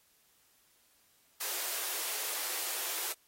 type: high-pass noise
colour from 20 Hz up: white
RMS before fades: -36 dBFS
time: 1.4-3.13 s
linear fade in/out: 10 ms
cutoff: 340 Hz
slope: 48 dB/octave
effects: white hiss -68 dBFS RMS until 3.27 s + AAC 48 kbps